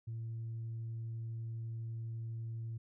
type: tone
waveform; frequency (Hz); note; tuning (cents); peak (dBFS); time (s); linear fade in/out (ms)
sine; 114; A#2; -38; -37; 0.07-2.78; 10
effects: tanh soft clip ceiling -36 dBFS

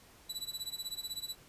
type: tone with tremolo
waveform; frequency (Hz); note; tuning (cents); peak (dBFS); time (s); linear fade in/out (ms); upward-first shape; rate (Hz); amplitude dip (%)
sawtooth; 3952; B7; 0; -32; 0.29-1.35; 10; sine; 16; 90
effects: pink hiss -59 dBFS RMS until 1.48 s + resampled to 32000 Hz

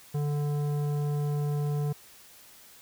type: tone with tanh clipping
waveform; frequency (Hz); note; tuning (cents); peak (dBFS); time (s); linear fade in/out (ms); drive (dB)
sine; 146.4; D3; -5; -28; 0.14-1.93; 10; 13
effects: white hiss -53 dBFS RMS until 2.81 s

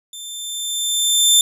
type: tone with level ramp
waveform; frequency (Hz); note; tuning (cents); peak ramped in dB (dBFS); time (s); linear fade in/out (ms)
20% pulse; 3562; A7; +21; -26 to -3; 0.13-1.41; 2
effects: none

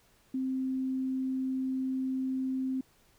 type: tone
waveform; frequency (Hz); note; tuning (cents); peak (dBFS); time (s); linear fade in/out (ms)
sine; 261.7; C4; 0; -29; 0.34-2.81; 5
effects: pink hiss -65 dBFS RMS until 3.18 s

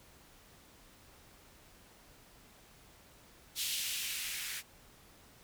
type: noise with band-pass filter sweep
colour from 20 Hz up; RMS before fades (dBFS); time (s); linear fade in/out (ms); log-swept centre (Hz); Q
violet; -38; 3.55-4.63; 50; 3400 to 1800; 1.9
effects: pink hiss -60 dBFS RMS until 5.43 s

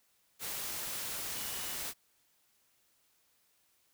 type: tone in noise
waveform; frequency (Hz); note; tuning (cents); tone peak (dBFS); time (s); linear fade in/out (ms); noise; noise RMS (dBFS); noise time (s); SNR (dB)
sine; 2936; F#7; -14; -50; 1.33-1.79; 50; white; -39; 0.39-1.94; -14
effects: white hiss -72 dBFS RMS until 3.93 s

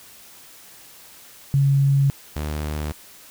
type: tone pair in turn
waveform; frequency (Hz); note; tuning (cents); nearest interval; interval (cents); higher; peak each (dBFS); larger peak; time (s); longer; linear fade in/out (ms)
sine / sawtooth; 138.59 / 75.52; C#3 / D2; 0 / +49; major seventh; 1051; first; -14 / -21; first; 1.54-2.1 / 2.36-2.92; neither; 0
effects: white hiss -46 dBFS RMS until 3.3 s

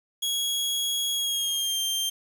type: tone with pitch glide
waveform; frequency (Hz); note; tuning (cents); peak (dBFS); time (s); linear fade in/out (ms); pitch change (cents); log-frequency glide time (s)
sawtooth; 3322 to 3170; G#7 to G7; 0 to +19; -22; 0.22-2.1; 10; -81; 1.13-1.8
effects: 8-bit

